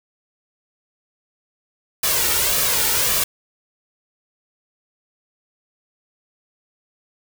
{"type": "noise with flanger", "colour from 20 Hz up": "white", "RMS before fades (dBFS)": -19, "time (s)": [2.03, 3.24], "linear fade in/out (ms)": 5, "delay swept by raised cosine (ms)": [1.7, 2.21], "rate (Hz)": 1.8, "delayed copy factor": 0.55, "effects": []}